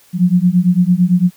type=beating tone pair; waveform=sine; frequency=174.61 / 183.51 Hz; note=F3 / F#3; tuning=0 / -14 cents; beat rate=8.9 Hz; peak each=-12 dBFS; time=0.13-1.31 s; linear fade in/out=50 ms; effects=white hiss -49 dBFS RMS until 1.36 s